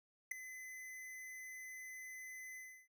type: tone with ADSR envelope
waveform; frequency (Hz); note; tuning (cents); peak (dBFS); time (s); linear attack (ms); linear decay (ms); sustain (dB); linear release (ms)
square; 2028; B6; +45; -34; 0.31-2.88; 8; 3; -15; 310
effects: none

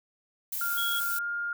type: noise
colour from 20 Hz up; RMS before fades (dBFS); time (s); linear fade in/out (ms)
violet; -33; 0.52-1.19; 5
type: tone with pitch glide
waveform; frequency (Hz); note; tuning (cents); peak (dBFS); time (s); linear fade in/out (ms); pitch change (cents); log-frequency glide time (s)
sine; 1400 to 1410.6; F6 to F6; +4 to +17; -29; 0.61-1.53; 2; +13; 1.1-1.25
type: tone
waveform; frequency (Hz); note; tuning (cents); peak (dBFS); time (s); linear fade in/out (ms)
sine; 3322; G#7; 0; -31; 0.77-1; 10
effects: none

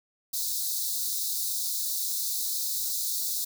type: high-pass noise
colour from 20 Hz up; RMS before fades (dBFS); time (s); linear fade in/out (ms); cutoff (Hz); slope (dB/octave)
white; -30; 0.33-3.45; 10; 3700; 96
effects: none

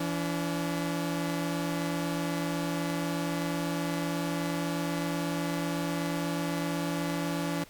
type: tone pair together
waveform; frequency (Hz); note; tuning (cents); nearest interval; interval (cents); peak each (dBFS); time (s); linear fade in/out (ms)
sawtooth; 167.4 / 286.7; E3 / D4; +27 / -42; major sixth; 931; -28; 0-7.64; 5
effects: pink hiss -54 dBFS RMS until 7.69 s

